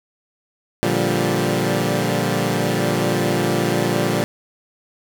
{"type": "chord", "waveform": "15% pulse", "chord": "G minor seventh", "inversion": "first", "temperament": "equal with one note detuned", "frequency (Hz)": [116.54, 145.9, 174.61, 196], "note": ["Bb2", "D3", "F3", "G3"], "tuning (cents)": [0, -11, 0, 0], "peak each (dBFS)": -17, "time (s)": [0.83, 4.24], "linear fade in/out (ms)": 0, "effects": []}